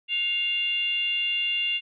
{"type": "tone with frequency modulation", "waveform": "sine", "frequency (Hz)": 2792, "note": "F7", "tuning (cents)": -1, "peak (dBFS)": -23, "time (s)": [0.08, 1.81], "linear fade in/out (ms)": 50, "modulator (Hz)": 652, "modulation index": 0.5, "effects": []}